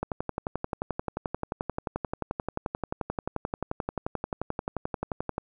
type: click train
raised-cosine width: 1 ms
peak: -15 dBFS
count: 62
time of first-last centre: 0.03-5.381 s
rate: 11.4 Hz
effects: none